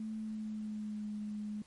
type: tone with pitch glide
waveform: sine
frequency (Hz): 218.3 to 210.3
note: A3 to G#3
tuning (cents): -13 to +22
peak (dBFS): -37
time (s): 0-1.62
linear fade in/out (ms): 2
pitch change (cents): -65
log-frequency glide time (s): 0.13-1.09
effects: pink hiss -64 dBFS RMS until 1.66 s + MP3 48 kbps